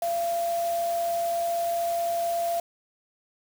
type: tone in noise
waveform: sine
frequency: 683 Hz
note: F5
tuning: 39 cents flat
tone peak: -24 dBFS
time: 0.02-2.6 s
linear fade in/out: 2 ms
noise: white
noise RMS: -40 dBFS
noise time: 0.02-2.6 s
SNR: +13 dB
effects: none